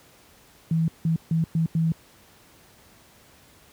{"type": "tone bursts at uneven times", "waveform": "sine", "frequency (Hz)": 162.9, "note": "E3", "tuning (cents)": -20, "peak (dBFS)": -19, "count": 5, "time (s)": [[0.71, 0.88], [1.05, 1.16], [1.31, 1.44], [1.55, 1.66], [1.75, 1.92]], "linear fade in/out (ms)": 2, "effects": ["pink hiss -54 dBFS RMS until 3.72 s", "high-pass 60 Hz 12 dB/octave"]}